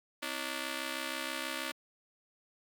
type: ring-modulated tone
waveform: 5% pulse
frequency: 293.7 Hz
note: D4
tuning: in tune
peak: -21 dBFS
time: 0.22-1.72 s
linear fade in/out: 10 ms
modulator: 848 Hz
effects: high-pass 150 Hz 12 dB/octave